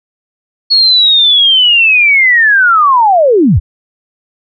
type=linear sweep; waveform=sine; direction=down; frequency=4366 to 52.1 Hz; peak=-4 dBFS; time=0.7-3.6 s; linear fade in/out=20 ms; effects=none